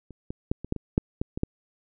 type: clicks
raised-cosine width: 3 ms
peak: -30 / -20 / -11 / -22 / -12 / -20 / -7 / -13 / -18 / -11 dBFS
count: 10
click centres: 0.107 / 0.305 / 0.515 / 0.646 / 0.724 / 0.763 / 0.979 / 1.215 / 1.375 / 1.434 s
effects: none